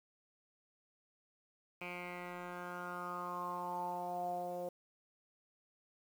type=tone with low-pass filter sweep; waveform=10% pulse; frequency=177.4 Hz; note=F3; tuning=27 cents sharp; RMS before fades=-42 dBFS; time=1.81-4.69 s; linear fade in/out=5 ms; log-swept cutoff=2400 to 580 Hz; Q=7.1; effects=10-bit